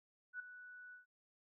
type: tone with ADSR envelope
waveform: sine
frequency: 1480 Hz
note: F#6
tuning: in tune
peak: -40 dBFS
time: 0.33-1.06 s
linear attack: 67 ms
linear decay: 7 ms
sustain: -12 dB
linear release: 130 ms
effects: none